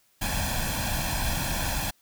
pink noise with comb filter, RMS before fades -28 dBFS, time 0.21-1.91 s, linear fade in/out 10 ms, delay 1.2 ms, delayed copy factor +0.8, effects white hiss -65 dBFS RMS until 2.01 s

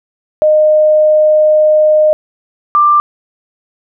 sine tone pair in turn, 614 / 1184.1 Hz, D#5 / D6, -23 / +14 cents, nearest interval major seventh, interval 1137 cents, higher second, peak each -5 dBFS, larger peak neither, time 0.42-2.13 / 2.75-3 s, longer first, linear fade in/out 0 ms, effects none

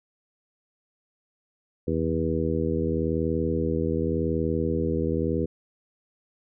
harmonic tone with a mistuned harmonic, 80.9 Hz, E2, 32 cents flat, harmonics 1 / 2 / 3 / 4 / 5 / 6, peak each -30 / -30 / -30 / -30 / -30 / -30 dBFS, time 1.87-5.46 s, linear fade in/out 10 ms, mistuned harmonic 1, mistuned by +32 cents, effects none

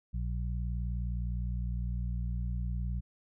harmonic tone, 59.6 Hz, A#1, 39 cents sharp, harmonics 1 / 2 / 3, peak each -32 / -38 / -42 dBFS, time 0.13-3.01 s, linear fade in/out 20 ms, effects none

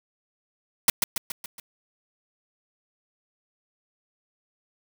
white noise with echo, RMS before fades -17 dBFS, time 0.88-0.9 s, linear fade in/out 2 ms, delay 140 ms, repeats 5, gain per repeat -5 dB, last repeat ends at 1.6 s, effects none

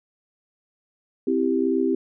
sine chord, C major, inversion none, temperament equal, 261.6 / 329.6 / 392 Hz, C4 / E4 / G4, 0 / 0 / 0 cents, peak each -23 / -24 / -23 dBFS, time 1.27-1.95 s, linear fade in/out 5 ms, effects none

